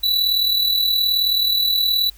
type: tone with amplitude modulation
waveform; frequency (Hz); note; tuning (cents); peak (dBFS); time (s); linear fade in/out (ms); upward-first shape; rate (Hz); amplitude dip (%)
square; 3951; B7; 0; -14; 0.03-2.1; 10; sine; 38.9; 50
effects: added 50 Hz sine -44 dBFS peak until 2.17 s + white hiss -52 dBFS RMS until 2.17 s